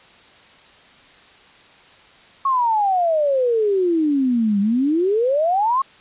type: exponential two-way sweep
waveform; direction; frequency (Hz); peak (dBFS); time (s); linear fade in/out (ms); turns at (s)
sine; down then up; 1108.7 to 196 to 1108.7; -15; 2.45-5.82; 5; 4.6
effects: white hiss -48 dBFS RMS until 6 s + resampled to 8000 Hz